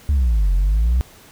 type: exponential two-way sweep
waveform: sine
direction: down then up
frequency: 75.5 to 44 to 64.3 Hz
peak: -11 dBFS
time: 0.09-1.01 s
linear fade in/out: 0 ms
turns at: 0.53 s
effects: tanh soft clip ceiling -12 dBFS + pink hiss -46 dBFS RMS until 1.31 s